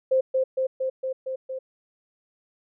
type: tone with echo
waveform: sine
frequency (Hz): 523.3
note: C5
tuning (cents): 0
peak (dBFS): -17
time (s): 0.11-0.21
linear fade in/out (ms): 10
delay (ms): 230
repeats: 6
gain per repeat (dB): -2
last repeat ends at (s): 1.59
effects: none